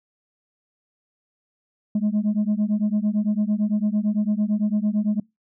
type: beating tone pair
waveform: sine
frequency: 206 / 214.9 Hz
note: G#3 / A3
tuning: -14 / -41 cents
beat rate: 8.9 Hz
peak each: -20 dBFS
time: 1.95-5.2 s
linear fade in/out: 5 ms
effects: noise-tail reverb RT60 0.2 s tail -26 dB re dry + tanh soft clip ceiling -16 dBFS